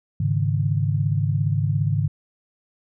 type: chord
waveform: sine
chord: Ab suspended fourth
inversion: none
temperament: just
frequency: 103.83 / 138.43 / 155.74 Hz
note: Ab2 / Db3 / Eb3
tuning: 0 / -2 / +2 cents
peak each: -22 / -23 / -24 dBFS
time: 0.2-2.08 s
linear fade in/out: 5 ms
effects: none